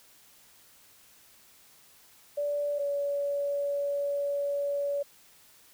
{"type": "tone pair in turn", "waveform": "sine", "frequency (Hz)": [580, 568.7], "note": ["D5", "C#5"], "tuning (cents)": [-22, 44], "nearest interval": "unison", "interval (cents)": 34, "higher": "first", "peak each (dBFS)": -27, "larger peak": "neither", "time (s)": [[2.37, 2.79], [2.79, 5.03]], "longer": "second", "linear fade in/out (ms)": 10, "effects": ["white hiss -58 dBFS RMS until 5.73 s"]}